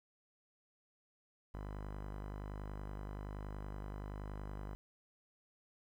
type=tone with low-pass filter; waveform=sawtooth; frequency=50.6 Hz; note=G#1; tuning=44 cents flat; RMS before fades=-45 dBFS; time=1.54-4.75 s; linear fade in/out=0 ms; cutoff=1300 Hz; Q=1.3; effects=11-bit